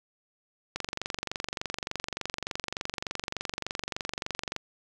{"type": "click train", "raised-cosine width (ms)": 0.2, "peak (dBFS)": -14, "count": 90, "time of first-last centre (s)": [0.76, 4.563], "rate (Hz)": 23.4, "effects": []}